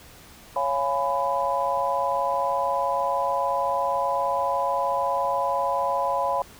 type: chord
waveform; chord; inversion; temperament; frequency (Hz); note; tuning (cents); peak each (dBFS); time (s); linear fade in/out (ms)
sine; C# dominant seventh; none; just; 554.4 / 693 / 831.5 / 997.9; C#5 / E#5 / G#5 / B5; 0 / -14 / +2 / +18; -27 / -29 / -29 / -25; 0.56-6.42; 2
effects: pink hiss -48 dBFS RMS until 6.59 s